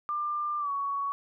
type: tone with pitch glide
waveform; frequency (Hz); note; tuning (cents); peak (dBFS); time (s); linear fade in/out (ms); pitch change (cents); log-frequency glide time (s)
sine; 1193 to 1119.6; D6 to C#6; +27 to +17; -28; 0.09-1.12; 0; -110; 0.59-0.71
effects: none